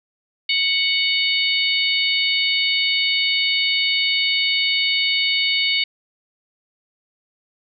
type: harmonic tone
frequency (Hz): 740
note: F#5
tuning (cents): 0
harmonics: 3 / 4 / 5 / 6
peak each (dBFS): -21 / -22 / -23 / -24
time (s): 0.49-5.84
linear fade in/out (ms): 5
effects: none